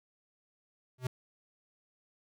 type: tone with exponential growth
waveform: square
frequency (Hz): 127.2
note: C3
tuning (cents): -48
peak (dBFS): -29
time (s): 0.98-1.07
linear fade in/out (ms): 5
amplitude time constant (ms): 19
effects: none